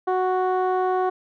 15% pulse tone with low-pass filter, 370 Hz, F#4, in tune, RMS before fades -22 dBFS, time 0.07-1.1 s, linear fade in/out 10 ms, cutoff 870 Hz, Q 1, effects none

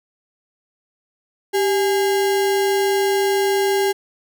sine tone with sample-and-hold, 392 Hz, G4, in tune, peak -15 dBFS, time 1.53-3.93 s, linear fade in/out 20 ms, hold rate 1225 Hz, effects none

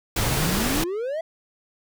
pink noise, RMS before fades -24 dBFS, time 0.16-0.84 s, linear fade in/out 5 ms
triangle exponential sweep, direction up, 98 to 672 Hz, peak -23 dBFS, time 0.18-1.21 s, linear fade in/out 5 ms
effects none

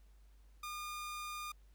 sawtooth tone, 1213 Hz, D#6, 44 cents flat, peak -38 dBFS, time 0.63-1.52 s, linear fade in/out 5 ms, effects added 50 Hz sine -59 dBFS peak until 1.74 s + pink hiss -75 dBFS RMS until 1.74 s

